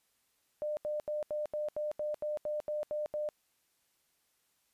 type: tone bursts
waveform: sine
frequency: 601 Hz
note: D5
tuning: 40 cents sharp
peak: -32 dBFS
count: 12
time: 0.62-3.289 s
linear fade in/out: 0 ms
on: 150 ms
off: 79 ms
effects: white hiss -75 dBFS RMS until 4.73 s + resampled to 32000 Hz

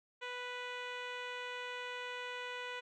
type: tone with low-pass filter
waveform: 10% pulse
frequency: 493.9 Hz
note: B4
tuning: in tune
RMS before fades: -43 dBFS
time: 0.21-2.81 s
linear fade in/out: 20 ms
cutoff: 3500 Hz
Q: 1.1
effects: none

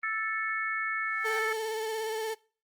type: harmonic tone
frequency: 440 Hz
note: A4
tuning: in tune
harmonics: 3 / 4 / 5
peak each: -34 / -32 / -34 dBFS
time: 0.03-1.53 s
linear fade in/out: 5 ms
type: tone with exponential growth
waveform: sawtooth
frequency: 784 Hz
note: G5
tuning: in tune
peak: -34 dBFS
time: 0.93-1.39 s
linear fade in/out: 5 ms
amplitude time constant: 100 ms
type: tone with vibrato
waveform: 35% pulse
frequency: 440.3 Hz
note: A4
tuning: 1 cent sharp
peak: -29 dBFS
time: 1.24-2.35 s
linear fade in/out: 20 ms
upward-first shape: sine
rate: 17 Hz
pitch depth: 32 cents each way
effects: noise-tail reverb RT60 0.4 s tail -23 dB re dry + Opus 24 kbps

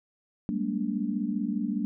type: tone cluster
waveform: sine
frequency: 193 / 207.8 / 232.8 / 288.9 Hz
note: G3 / G#3 / A#3 / D4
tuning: -27 / +1 / -2 / -28 cents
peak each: -33 / -32 / -31 / -33 dBFS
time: 0.49-1.85 s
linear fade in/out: 0 ms
effects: none

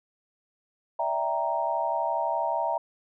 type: chord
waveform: sine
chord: E half-diminished seventh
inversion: third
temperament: equal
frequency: 587.3 / 659.3 / 784 / 932.3 Hz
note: D5 / E5 / G5 / Bb5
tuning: 0 / 0 / 0 / 0 cents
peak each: -34 / -29 / -32 / -28 dBFS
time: 0.99-2.78 s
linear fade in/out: 5 ms
effects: none

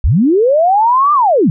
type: linear two-way sweep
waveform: sine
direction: up then down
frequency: 43.32 to 1209 to 131.5 Hz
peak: -7 dBFS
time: 0.04-1.5 s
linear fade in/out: 0 ms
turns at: 1.13 s
effects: none

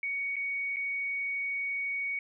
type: tone with dropouts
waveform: sine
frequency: 2237 Hz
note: C#7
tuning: 15 cents sharp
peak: -30 dBFS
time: 0.03-2.19 s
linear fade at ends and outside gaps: 2 ms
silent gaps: 0.358-0.365 / 0.761-0.767 s
effects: none

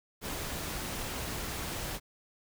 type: noise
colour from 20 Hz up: pink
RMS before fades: -37 dBFS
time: 0.21-2 s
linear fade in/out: 50 ms
effects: none

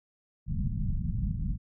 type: low-pass noise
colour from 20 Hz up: pink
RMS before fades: -30 dBFS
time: 0.46-1.58 s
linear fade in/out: 50 ms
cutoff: 210 Hz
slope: 48 dB/octave
effects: none

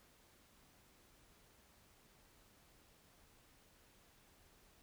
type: silence
effects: pink hiss -68 dBFS RMS until 4.82 s

